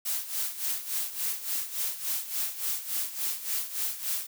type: noise with tremolo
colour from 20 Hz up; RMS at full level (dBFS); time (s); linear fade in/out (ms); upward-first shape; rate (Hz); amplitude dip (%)
blue; -29; 0.05-4.27; 10; sine; 3.5; 75
effects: none